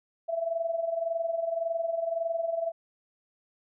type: tone with amplitude modulation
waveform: sine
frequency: 665 Hz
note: E5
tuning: 15 cents sharp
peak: -24 dBFS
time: 0.28-2.72 s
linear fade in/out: 20 ms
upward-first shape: sine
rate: 21.8 Hz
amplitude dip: 70%
effects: none